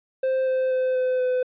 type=tone with pitch steps; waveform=triangle; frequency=523.3 / 518.8 / 514.3 / 509.9 / 505.5 Hz; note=C5 / C5 / C5 / C5 / B4; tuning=0 / -15 / -30 / -45 / +40 cents; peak=-18 dBFS; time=0.23-1.43 s; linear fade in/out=5 ms; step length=240 ms; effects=resampled to 8000 Hz